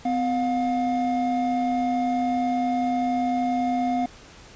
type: tone pair together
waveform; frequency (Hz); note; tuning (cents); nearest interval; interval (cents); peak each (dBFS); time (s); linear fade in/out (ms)
triangle; 254.1 / 712; B3 / F5; +49 / +33; octave + tritone; 1784; -22; 0.05-4.06; 5
effects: pink hiss -47 dBFS RMS until 4.55 s + resampled to 16000 Hz